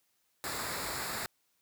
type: noise with comb filter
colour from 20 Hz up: pink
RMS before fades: -37 dBFS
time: 0.44-1.26 s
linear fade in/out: 0 ms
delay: 0.33 ms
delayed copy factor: -0.65
effects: white hiss -75 dBFS RMS until 1.61 s + high-pass 60 Hz 12 dB/octave